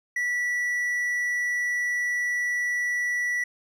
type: tone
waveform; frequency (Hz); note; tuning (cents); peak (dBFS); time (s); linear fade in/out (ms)
triangle; 1950; B6; -23; -22; 0.16-3.44; 5
effects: none